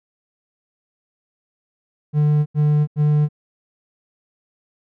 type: tone bursts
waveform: triangle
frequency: 149.3 Hz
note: D3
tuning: 29 cents sharp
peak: -11 dBFS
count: 3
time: 2.13-3.288 s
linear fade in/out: 50 ms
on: 330 ms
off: 84 ms
effects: none